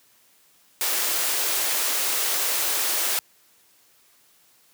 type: high-pass noise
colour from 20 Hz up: white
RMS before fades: -24 dBFS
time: 0.81-3.19 s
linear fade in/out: 0 ms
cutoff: 340 Hz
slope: 24 dB/octave
effects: white hiss -59 dBFS RMS until 4.73 s + high-pass 100 Hz 12 dB/octave